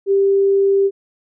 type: tone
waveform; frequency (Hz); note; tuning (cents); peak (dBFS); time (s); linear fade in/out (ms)
sine; 393.9; G4; +8; -11; 0.06-0.91; 50
effects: none